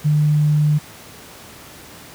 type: tone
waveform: sine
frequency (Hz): 150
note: D3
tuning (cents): +37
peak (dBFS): -12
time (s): 0.04-0.79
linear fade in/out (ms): 20
effects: pink hiss -40 dBFS RMS until 2.14 s + high-pass 80 Hz 12 dB/octave